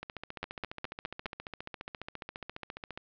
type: two click trains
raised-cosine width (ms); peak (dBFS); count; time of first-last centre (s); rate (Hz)
0.3; -23 / -18; 44 / 5; 0.03-2.975 / 0.43-1.258; 14.6 / 4.83
effects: low-pass 4000 Hz 12 dB/octave